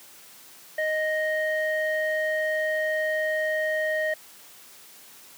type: tone with low-pass filter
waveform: square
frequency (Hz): 622.3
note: D#5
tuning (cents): 0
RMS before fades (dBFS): -26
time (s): 0.78-4.14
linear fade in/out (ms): 5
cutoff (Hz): 1800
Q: 3.1
effects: white hiss -49 dBFS RMS until 5.37 s + high-pass 150 Hz 12 dB/octave